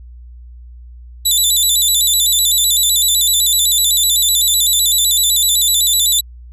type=tone with vibrato; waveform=15% pulse; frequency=3729 Hz; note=A#7; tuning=in tune; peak=-4 dBFS; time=1.25-6.21 s; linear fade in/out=10 ms; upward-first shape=square; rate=7.9 Hz; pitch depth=91 cents each way; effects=added 60 Hz sine -33 dBFS peak until 6.52 s + resampled to 32000 Hz

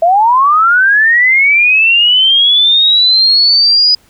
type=linear sweep; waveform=sine; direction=up; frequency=648 to 4978 Hz; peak=-5 dBFS; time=0.02-3.95 s; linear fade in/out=5 ms; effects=pink hiss -49 dBFS RMS until 4.09 s

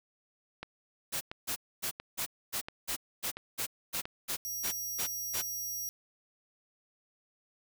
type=click train; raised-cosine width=0.3 ms; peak=-23 dBFS; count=6; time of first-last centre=0.63-4.055 s; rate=1.46 Hz
type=noise bursts; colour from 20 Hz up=white; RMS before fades=-34 dBFS; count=13; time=1.12-5.423 s; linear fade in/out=20 ms; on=91 ms; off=260 ms
type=tone; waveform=20% pulse; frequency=5700 Hz; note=F8; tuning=34 cents sharp; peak=-30 dBFS; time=4.45-5.89 s; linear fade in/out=0 ms
effects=none

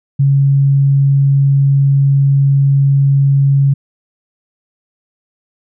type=tone; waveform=sine; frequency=138.59 Hz; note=C#3; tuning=in tune; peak=-7 dBFS; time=0.19-3.74 s; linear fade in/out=10 ms; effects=none

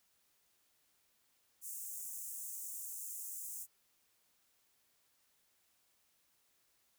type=high-pass noise; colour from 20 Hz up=pink; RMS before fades=-45 dBFS; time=1.61-3.67 s; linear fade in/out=50 ms; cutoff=6800 Hz; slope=48 dB/octave; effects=white hiss -75 dBFS RMS until 6.98 s

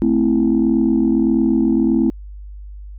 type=chord; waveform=sine; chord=A minor; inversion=none; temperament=equal; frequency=220 / 261.6 / 329.6 Hz; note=A3 / C4 / E4; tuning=0 / 0 / 0 cents; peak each=-16 dBFS; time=0.02-2.1 s; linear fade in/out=0 ms; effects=tanh soft clip ceiling -6 dBFS + added 50 Hz sine -31 dBFS peak until 2.98 s

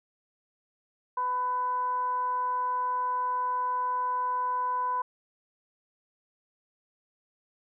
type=tone with frequency modulation; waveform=sine; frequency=1000 Hz; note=B5; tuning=21 cents sharp; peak=-26 dBFS; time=1.17-5.02 s; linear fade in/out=5 ms; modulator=499 Hz; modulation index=0.27; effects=none

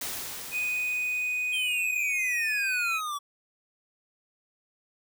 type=noise with exponential decay; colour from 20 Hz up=white; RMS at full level=-33 dBFS; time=0.01-2.82 s; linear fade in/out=5 ms; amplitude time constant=610 ms
type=tone; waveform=triangle; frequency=2489 Hz; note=D#7; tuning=in tune; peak=-25 dBFS; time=0.51-3.01 s; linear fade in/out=50 ms
type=exponential sweep; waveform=square; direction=down; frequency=3229 to 1131 Hz; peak=-31 dBFS; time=1.52-3.19 s; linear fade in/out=20 ms
effects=none

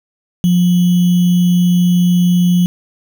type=tone with sample-and-hold; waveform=sine; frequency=177.1 Hz; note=F3; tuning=24 cents sharp; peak=-8 dBFS; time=0.44-2.66 s; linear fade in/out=0 ms; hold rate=3150 Hz; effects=none

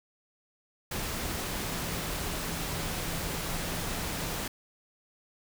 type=tone in noise; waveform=sine; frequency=166.1 Hz; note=E3; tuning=13 cents sharp; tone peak=-42 dBFS; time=1.63-4.35 s; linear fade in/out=5 ms; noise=pink; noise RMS=-34 dBFS; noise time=0.91-4.48 s; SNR=-11 dB; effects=none

